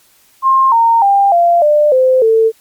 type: tone with pitch steps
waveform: sine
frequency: 1063 / 920.1 / 796.4 / 689.3 / 596.6 / 516.4 / 446.9 Hz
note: C6 / A#5 / G5 / F5 / D5 / C5 / A4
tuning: +27 / -23 / +27 / -23 / +27 / -23 / +27 cents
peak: -6 dBFS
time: 0.42-2.52 s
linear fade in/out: 50 ms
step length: 300 ms
effects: white hiss -50 dBFS RMS until 2.6 s + MP3 96 kbps